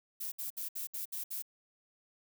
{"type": "noise bursts", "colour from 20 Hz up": "violet", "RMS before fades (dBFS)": -39, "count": 7, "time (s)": [0.2, 1.424], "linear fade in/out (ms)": 10, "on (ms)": 120, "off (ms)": 64, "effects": []}